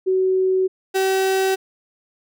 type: tone pair in turn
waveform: sine / 35% pulse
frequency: 375.6 / 382.4 Hz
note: F#4 / G4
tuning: +26 / -43 cents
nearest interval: unison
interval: 31 cents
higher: second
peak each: -15 dBFS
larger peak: neither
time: 0.06-0.68 / 0.94-1.56 s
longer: neither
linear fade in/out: 20 ms
effects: none